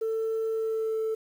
sine tone with pitch glide, 445.5 to 441.4 Hz, A4 to A4, +22 to +5 cents, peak -24 dBFS, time 0.01-1.15 s, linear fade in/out 10 ms, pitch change -17 cents, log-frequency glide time 0.5-0.99 s, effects tanh soft clip ceiling -24 dBFS + 9-bit

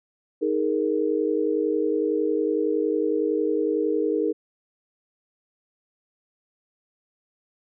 sine chord, D# suspended fourth, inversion none, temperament equal with one note detuned, 312.9 / 415.3 / 466.2 Hz, D#4 / G#4 / A#4, +10 / 0 / 0 cents, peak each -25 dBFS, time 0.41-4.33 s, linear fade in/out 20 ms, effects none

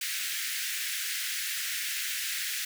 pink high-pass noise, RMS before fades -33 dBFS, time 0.01-2.65 s, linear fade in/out 5 ms, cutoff 1600 Hz, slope 48 dB/octave, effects none

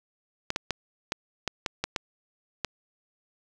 clicks, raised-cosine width 0.2 ms, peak -10 dBFS, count 9, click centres 0.504 / 0.561 / 0.707 / 1.121 / 1.477 / 1.662 / 1.84 / 1.962 / 2.647 s, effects none

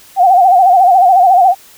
sine tone with vibrato, 740 Hz, F#5, in tune, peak -4 dBFS, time 0.16-1.55 s, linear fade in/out 50 ms, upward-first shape sine, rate 14 Hz, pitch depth 100 cents each way, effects white hiss -41 dBFS RMS until 1.77 s

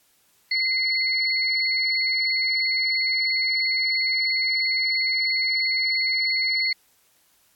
sine tone pair together, 2065 / 4376 Hz, C7 / C#8, -23 / -23 cents, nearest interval octave + minor second, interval 1300 cents, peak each -23 dBFS, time 0.51-6.73 s, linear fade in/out 5 ms, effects white hiss -62 dBFS RMS until 7.55 s + AAC 64 kbps

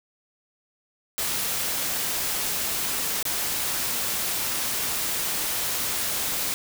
white noise with dropouts, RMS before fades -27 dBFS, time 1.18-6.54 s, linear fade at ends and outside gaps 0 ms, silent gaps 3.227-3.253 s, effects none

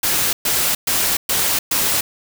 white noise bursts, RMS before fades -18 dBFS, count 5, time 0.03-2.01 s, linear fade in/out 5 ms, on 300 ms, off 120 ms, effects none

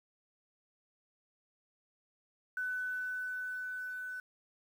sine tone with level ramp, 1500 Hz, F#6, 23 cents sharp, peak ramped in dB -33 to -39 dBFS, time 2.57-4.2 s, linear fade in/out 2 ms, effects 10-bit

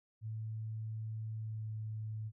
sine tone with pitch glide, 110 to 108.86 Hz, A2 to A2, 0 to -18 cents, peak -38 dBFS, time 0.21-2.32 s, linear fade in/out 50 ms, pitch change -18 cents, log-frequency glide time 1.37-1.71 s, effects none

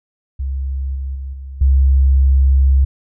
sine tone with level steps, 67.2 Hz, C2, 47 cents sharp, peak -18 / -20 / -23 / -27 / -8 dBFS, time 0.39-2.85 s, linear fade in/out 10 ms, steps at 0.95 / 1.15 / 1.33 / 1.61 s, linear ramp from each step 5 ms, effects none

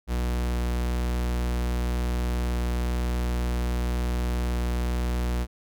45% pulse tone, 60.5 Hz, B1, 35 cents flat, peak -24 dBFS, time 0.07-5.47 s, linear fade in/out 50 ms, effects none

